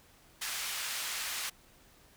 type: band-pass noise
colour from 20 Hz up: pink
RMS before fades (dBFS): -37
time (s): 0.41-1.5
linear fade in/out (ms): 10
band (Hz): 1600 to 14000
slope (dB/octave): 12
effects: pink hiss -61 dBFS RMS until 2.16 s